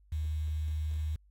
sine tone with quantisation, 77.2 Hz, D#2, 13 cents flat, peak -30 dBFS, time 0.12-1.16 s, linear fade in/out 5 ms, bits 9, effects added 50 Hz sine -59 dBFS peak until 1.3 s + AAC 64 kbps

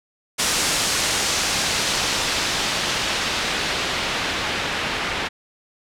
white noise with low-pass filter sweep, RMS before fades -23 dBFS, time 0.38-5.29 s, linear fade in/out 20 ms, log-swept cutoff 7700 to 2600 Hz, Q 0.86, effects none

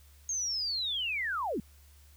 sine linear sweep, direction down, 6530 to 170 Hz, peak -30 dBFS, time 0.29-1.6 s, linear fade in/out 2 ms, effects added 72 Hz sine -55 dBFS peak until 2.16 s + white hiss -63 dBFS RMS until 2.16 s

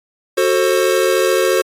square chord, F# diminished, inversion none, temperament just, 370 / 444 / 532.8 Hz, F#4 / A4 / C5, 0 / +16 / +31 cents, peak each -17 / -19 / -17 dBFS, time 0.37-1.62 s, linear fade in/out 10 ms, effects AAC 48 kbps

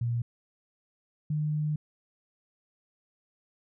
sine tone pair in turn, 118.5 / 151.52 Hz, A#2 / D#3, +29 / -46 cents, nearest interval major third, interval 425 cents, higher second, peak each -26 dBFS, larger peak neither, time 0.01-0.22 / 1.3-1.76 s, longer second, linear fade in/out 5 ms, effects none

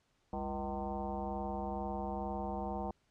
sine tone with frequency modulation, 482.4 Hz, B4, 41 cents flat, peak -35 dBFS, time 0.33-2.91 s, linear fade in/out 2 ms, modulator 141 Hz, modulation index 3.1, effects pink hiss -75 dBFS RMS until 3.1 s + low-pass 7000 Hz 12 dB/octave

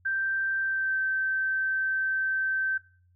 sine tone with pitch glide, 1568 to 1550 Hz, G6 to G6, 0 to -20 cents, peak -25 dBFS, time 0.05-2.78 s, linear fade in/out 10 ms, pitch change -20 cents, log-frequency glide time 0.61-0.98 s, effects noise-tail reverb RT60 0.4 s tail -18 dB re dry + added 89 Hz sine -60 dBFS peak until 3.15 s

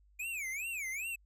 square tone with vibrato, 2382 Hz, D7, 24 cents sharp, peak -37 dBFS, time 0.19-1.16 s, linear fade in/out 10 ms, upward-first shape sine, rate 2.5 Hz, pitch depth 260 cents each way, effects added 50 Hz sine -62 dBFS peak until 1.25 s

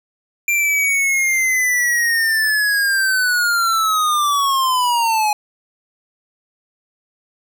square linear sweep, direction down, 2375 to 830.6 Hz, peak -15 dBFS, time 0.48-5.33 s, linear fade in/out 2 ms, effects none

